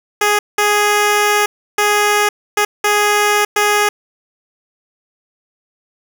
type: tone bursts at uneven times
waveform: 10% pulse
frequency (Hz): 415.3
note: G#4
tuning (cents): 0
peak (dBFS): -3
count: 6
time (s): 0.21-0.39 / 0.58-1.46 / 1.78-2.29 / 2.57-2.65 / 2.84-3.45 / 3.56-3.89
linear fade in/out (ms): 5
effects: none